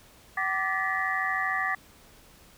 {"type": "tone cluster", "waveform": "sine", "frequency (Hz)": [761, 1172, 1737, 1907, 2000], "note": ["F#5", "D6", "A6", "A#6", "B6"], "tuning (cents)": [48, -4, -23, 39, 21], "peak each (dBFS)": [-33, -31, -31, -31, -35], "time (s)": [0.37, 1.75], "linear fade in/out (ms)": 5, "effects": ["pink hiss -55 dBFS RMS until 2.57 s"]}